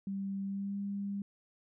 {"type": "tone with pitch glide", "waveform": "sine", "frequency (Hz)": [196, 200.1], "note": ["G3", "G3"], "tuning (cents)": [0, 36], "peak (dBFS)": -34, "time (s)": [0.07, 1.22], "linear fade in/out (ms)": 2, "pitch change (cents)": 36, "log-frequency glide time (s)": [0.45, 0.77], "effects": []}